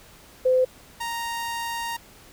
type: tone pair in turn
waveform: sine / sawtooth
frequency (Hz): 512 / 930.9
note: C5 / A#5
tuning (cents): -38 / -3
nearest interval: minor seventh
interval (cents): 1035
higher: second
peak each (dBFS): -16 / -24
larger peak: first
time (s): 0.45-0.65 / 1-1.97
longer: second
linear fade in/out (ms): 10
effects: pink hiss -50 dBFS RMS until 2.32 s